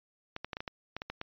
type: clicks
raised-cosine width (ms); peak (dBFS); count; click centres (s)
0.3; -21; 10; 0.364 / 0.446 / 0.532 / 0.569 / 0.605 / 0.678 / 0.966 / 1.019 / 1.1 / 1.214
effects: resampled to 11025 Hz